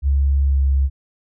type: tone with pitch glide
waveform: sine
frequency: 69.3 to 68.19 Hz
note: C#2 to C#2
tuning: 0 to -28 cents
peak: -13 dBFS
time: 0.02-0.9 s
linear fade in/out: 50 ms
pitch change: -28 cents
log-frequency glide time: 0.44-0.6 s
effects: none